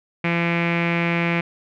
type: tone with low-pass filter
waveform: sawtooth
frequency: 170 Hz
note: F3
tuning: 46 cents flat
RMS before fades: -21 dBFS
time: 0.24-1.41 s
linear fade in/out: 5 ms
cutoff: 2300 Hz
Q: 5.9
effects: none